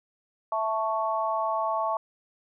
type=chord; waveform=sine; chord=A major; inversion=second; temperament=equal; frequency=659.3 / 880 / 1108.7 Hz; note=E5 / A5 / C#6; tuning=0 / 0 / 0 cents; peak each=-29 dBFS; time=0.52-1.97 s; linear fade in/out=2 ms; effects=none